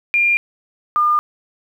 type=tone pair in turn; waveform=sine; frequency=2400 / 1208.3 Hz; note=D7 / D6; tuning=+37 / +49 cents; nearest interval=octave; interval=1188 cents; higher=first; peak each=-12 dBFS; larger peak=neither; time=0.14-0.37 / 0.96-1.19 s; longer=neither; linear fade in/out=0 ms; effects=8-bit